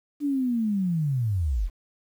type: linear sweep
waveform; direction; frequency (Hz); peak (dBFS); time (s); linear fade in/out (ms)
sine; down; 296.3 to 36.14; -22; 0.2-1.7; 50
effects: 9-bit